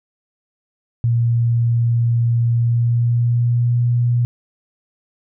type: tone with pitch glide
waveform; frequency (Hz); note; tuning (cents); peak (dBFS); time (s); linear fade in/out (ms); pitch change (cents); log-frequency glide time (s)
sine; 117.6 to 120.49; A#2 to B2; +16 to -42; -13; 1.04-4.25; 0; +42; 2.53-3.79
effects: none